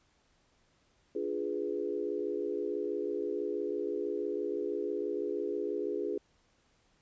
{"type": "chord", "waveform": "sine", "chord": "D diminished seventh", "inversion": "none", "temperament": "equal", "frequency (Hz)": [293.7, 349.2, 415.3, 493.9], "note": ["D4", "F4", "Ab4", "Cb5"], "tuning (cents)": [0, 0, 0, 0], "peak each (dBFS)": [-40, -37, -34, -40], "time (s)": [1.15, 6.18], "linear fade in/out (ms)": 5, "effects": ["pink hiss -70 dBFS RMS until 7.01 s", "resampled to 16000 Hz"]}